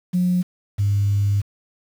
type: tone pair in turn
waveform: sine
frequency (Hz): 179.8 / 101.15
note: F#3 / G#2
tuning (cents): -49 / -45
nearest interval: minor seventh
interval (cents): 996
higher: first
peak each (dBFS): -15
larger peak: neither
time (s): 0.13-0.43 / 0.78-1.42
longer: second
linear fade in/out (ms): 20
effects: tanh soft clip ceiling -11 dBFS + 7-bit